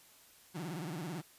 30% pulse tone with vibrato, 164.81 Hz, E3, in tune, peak -36 dBFS, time 0.54-1.22 s, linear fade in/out 20 ms, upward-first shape sine, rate 18 Hz, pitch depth 220 cents each way, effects white hiss -61 dBFS RMS until 1.38 s + resampled to 32000 Hz

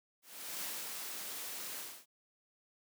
white noise with ADSR envelope, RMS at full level -40 dBFS, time 0.22-2.06 s, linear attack 400 ms, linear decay 240 ms, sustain -3 dB, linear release 280 ms, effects high-pass 200 Hz 12 dB/octave

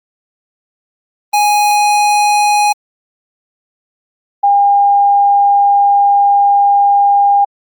square / sine tone pair in turn, 830.6 / 806 Hz, G#5 / G5, 0 / +48 cents, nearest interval minor second, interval 52 cents, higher first, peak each -9 / -6 dBFS, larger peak second, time 1.33-2.73 / 4.43-7.45 s, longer second, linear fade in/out 10 ms, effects Opus 32 kbps

